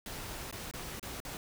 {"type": "noise with dropouts", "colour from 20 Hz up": "pink", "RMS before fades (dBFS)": -42, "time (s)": [0.06, 1.37], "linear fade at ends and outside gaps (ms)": 1, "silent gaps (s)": [[0.512, 0.526], [0.712, 0.737], [0.996, 1.028], [1.202, 1.25]], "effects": []}